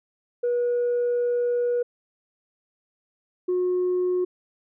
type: tone pair in turn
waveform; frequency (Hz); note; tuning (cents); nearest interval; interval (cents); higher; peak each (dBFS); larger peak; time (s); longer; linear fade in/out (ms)
sine; 483.8 / 362.4; B4 / F#4; -36 / -36; perfect fourth; 500; first; -19; neither; 0.43-1.83 / 3.48-4.25; first; 10
effects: tanh soft clip ceiling -18 dBFS